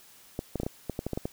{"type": "clicks", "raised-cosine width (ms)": 2, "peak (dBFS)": -17, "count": 11, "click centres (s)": [0.391, 0.557, 0.6, 0.633, 0.665, 0.897, 0.991, 1.066, 1.133, 1.175, 1.255], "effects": ["white hiss -55 dBFS RMS until 1.32 s"]}